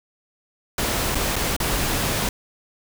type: noise with dropouts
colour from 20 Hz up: pink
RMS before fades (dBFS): -23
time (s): 0.78-2.29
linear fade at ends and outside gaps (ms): 2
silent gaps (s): 1.148-1.153 / 1.358-1.363 / 1.565-1.601
effects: none